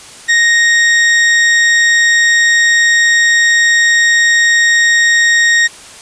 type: tone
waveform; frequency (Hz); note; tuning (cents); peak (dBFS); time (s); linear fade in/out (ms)
40% pulse; 1864.7; A#6; 0; -6; 0.28-5.68; 20
effects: white hiss -34 dBFS RMS until 6.01 s + resampled to 22050 Hz